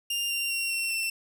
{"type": "tone with pitch steps", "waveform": "sawtooth", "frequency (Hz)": [2800, 2773, 2746, 2719, 2692], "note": ["F7", "F7", "F7", "F7", "E7"], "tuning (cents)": [4, -13, -30, -47, 36], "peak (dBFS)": -24, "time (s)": [0.1, 1.1], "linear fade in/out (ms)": 5, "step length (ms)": 200, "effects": []}